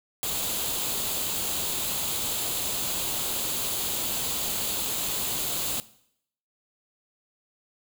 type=noise with comb filter; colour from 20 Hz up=white; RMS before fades=-29 dBFS; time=0.23-5.8 s; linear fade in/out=0 ms; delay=0.27 ms; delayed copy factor=+0.55; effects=noise-tail reverb RT60 0.7 s tail -18 dB re dry